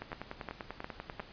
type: two click trains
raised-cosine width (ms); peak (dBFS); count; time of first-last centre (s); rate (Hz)
0.5; -24 / -23; 13 / 4; 0.02-1.196 / 0.13-1.201; 10.2 / 2.8
effects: pink hiss -53 dBFS RMS until 1.32 s + resampled to 11025 Hz